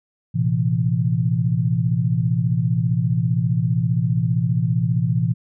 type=tone cluster; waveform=sine; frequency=114.2 / 129.3 / 167.3 Hz; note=A#2 / C3 / E3; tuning=-35 / -20 / +26 cents; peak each=-21 dBFS; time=0.34-5.34 s; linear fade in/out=20 ms; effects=none